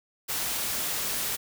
white noise, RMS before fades -30 dBFS, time 0.28-1.37 s, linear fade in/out 20 ms, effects none

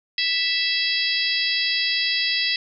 harmonic tone with a mistuned harmonic, 659.3 Hz, E5, in tune, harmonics 3 / 4 / 5 / 6 / 7 / 8, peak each -27 / -27 / -27 / -27 / -27 / -27 dBFS, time 0.18-2.56 s, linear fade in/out 2 ms, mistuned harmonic 8, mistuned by -67 cents, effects none

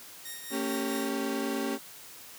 5% pulse tone with tremolo, 1860 Hz, A#6, 4 cents flat, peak -27 dBFS, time 0.25-1.09 s, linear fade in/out 5 ms, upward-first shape triangle, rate 4.6 Hz, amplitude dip 55%
35% pulse chord, G diminished, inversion first, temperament equal with one note detuned, 227.5 / 277.2 / 392 Hz, Bb3 / Db4 / G4, -42 / 0 / 0 cents, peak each -33 / -31 / -33 dBFS, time 0.5-1.79 s, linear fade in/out 50 ms
effects white hiss -48 dBFS RMS until 2.38 s + high-pass 100 Hz 12 dB/octave

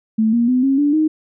sine tone with pitch steps, 220 / 235.8 / 252.7 / 270.9 / 290.3 / 311.1 Hz, A3 / A#3 / B3 / C#4 / D4 / D#4, 0 / +20 / +40 / -40 / -20 / 0 cents, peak -12 dBFS, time 0.18-1.08 s, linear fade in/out 10 ms, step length 150 ms, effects none

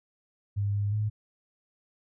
sine tone with pitch steps, 101.3 / 102 / 106.3 Hz, G#2 / G#2 / G#2, -43 / -31 / +41 cents, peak -25 dBFS, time 0.56-1.1 s, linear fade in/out 20 ms, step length 180 ms, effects none

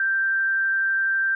sine tone with amplitude modulation, 1572 Hz, G6, 4 cents sharp, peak -18 dBFS, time 0-1.35 s, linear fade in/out 2 ms, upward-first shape sine, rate 201 Hz, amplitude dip 25%, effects none

